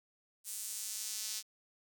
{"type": "tone with high-pass filter sweep", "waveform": "sawtooth", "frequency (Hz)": 216.5, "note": "A3", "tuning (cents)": -28, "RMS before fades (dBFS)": -41, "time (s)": [0.44, 1.43], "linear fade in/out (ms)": 50, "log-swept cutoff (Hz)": [8700, 5200], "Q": 1.4, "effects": []}